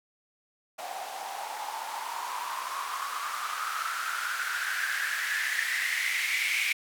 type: noise with band-pass filter sweep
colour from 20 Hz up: blue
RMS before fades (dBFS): -32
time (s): 0.78-6.73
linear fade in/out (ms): 10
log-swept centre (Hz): 720 to 2300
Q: 7.5
effects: none